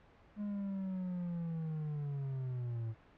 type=linear sweep; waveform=triangle; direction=down; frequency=209.2 to 110 Hz; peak=-34 dBFS; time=0.36-2.95 s; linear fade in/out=50 ms; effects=pink hiss -62 dBFS RMS until 3.17 s + low-pass 2000 Hz 12 dB/octave